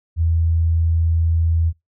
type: tone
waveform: sine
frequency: 82.41 Hz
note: E2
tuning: in tune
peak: -14 dBFS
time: 0.16-1.73 s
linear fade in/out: 50 ms
effects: noise-tail reverb RT60 0.2 s tail -25 dB re dry